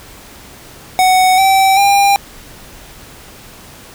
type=tone with pitch steps; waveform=square; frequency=744 / 771.6 / 800.2 Hz; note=F#5 / G5 / G5; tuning=+9 / -28 / +35 cents; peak=-8 dBFS; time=0.99-2.16 s; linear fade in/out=0 ms; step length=390 ms; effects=pink hiss -37 dBFS RMS until 3.94 s